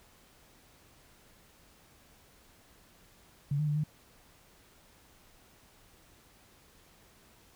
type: tone with pitch steps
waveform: sine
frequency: 142.7 / 151.4 / 147.9 / 152 Hz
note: D3 / D#3 / D3 / D#3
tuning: -49 / -47 / +13 / -40 cents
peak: -27 dBFS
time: 3.51-3.838 s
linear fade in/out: 5 ms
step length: 82 ms
effects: pink hiss -61 dBFS RMS until 7.55 s